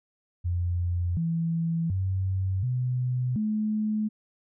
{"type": "tone with pitch steps", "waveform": "sine", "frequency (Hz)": [87.7, 165.7, 94.8, 125.7, 214.3], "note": ["F2", "E3", "F#2", "B2", "A3"], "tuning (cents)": [8, 9, 43, 31, -45], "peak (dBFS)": -24, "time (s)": [0.44, 4.09], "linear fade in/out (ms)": 20, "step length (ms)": 730, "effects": []}